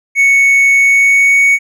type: tone with pitch glide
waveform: triangle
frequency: 2217 to 2230 Hz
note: C#7 to C#7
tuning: 0 to +10 cents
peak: -4 dBFS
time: 0.15-1.59 s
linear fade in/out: 50 ms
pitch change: +10 cents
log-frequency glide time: 0.73-1.39 s
effects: none